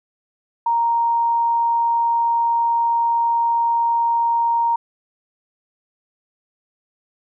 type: tone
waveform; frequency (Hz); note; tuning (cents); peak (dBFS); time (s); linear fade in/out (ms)
sine; 932.3; A#5; 0; -15; 0.66-4.76; 5
effects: none